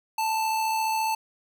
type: tone with amplitude modulation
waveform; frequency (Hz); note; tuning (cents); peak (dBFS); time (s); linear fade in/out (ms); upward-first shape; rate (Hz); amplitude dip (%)
square; 882; A5; +4; -23; 0.18-1.15; 5; sine; 74.4; 30
effects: none